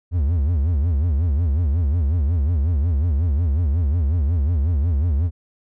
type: tone with vibrato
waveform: triangle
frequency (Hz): 77.78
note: D#2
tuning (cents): 0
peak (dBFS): -14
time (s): 0.11-5.31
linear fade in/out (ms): 50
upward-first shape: sine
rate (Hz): 5.5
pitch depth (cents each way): 240
effects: none